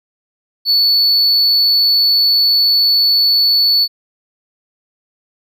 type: tone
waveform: triangle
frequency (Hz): 4447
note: C#8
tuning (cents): +5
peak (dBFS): -8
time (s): 0.65-3.88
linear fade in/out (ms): 50
effects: none

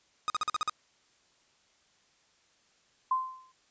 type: tone bursts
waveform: 45% pulse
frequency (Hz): 1244.5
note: D#6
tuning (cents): 0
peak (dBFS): -27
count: 7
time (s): 0.28-0.696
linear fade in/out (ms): 0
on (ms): 20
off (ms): 46
type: tone with exponential decay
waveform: sine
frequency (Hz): 1037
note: C6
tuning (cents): -16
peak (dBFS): -22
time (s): 3.11-3.52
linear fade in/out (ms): 5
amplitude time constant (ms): 88
effects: white hiss -67 dBFS RMS until 3.7 s + resampled to 16000 Hz

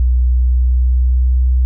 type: tone with pitch glide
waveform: sine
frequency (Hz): 61.74 to 62.96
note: B1 to B1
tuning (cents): 0 to +34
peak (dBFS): -9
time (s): 0-1.65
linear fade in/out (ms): 0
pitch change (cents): +34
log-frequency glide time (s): 0.24-1.47
effects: none

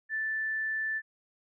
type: tone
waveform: sine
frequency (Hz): 1760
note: A6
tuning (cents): 0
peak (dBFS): -29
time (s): 0.09-1.02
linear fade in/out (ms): 50
effects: none

